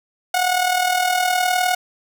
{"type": "tone with amplitude modulation", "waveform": "sawtooth", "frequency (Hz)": 729, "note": "F#5", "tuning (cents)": -26, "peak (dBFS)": -10, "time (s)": [0.34, 1.75], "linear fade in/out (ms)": 5, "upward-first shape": "sine", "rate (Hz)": 39.5, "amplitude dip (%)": 60, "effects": []}